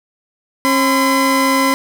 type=tone pair together; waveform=30% pulse; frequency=269.8 / 1017 Hz; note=C#4 / C6; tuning=-47 / -50 cents; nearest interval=octave + major seventh; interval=2297 cents; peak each=-12 dBFS; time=0.65-1.74 s; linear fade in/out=0 ms; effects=none